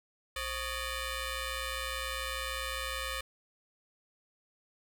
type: ring-modulated tone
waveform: 10% pulse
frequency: 589 Hz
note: D5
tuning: 5 cents sharp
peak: -23 dBFS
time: 0.36-3.21 s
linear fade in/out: 5 ms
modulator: 649 Hz
effects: none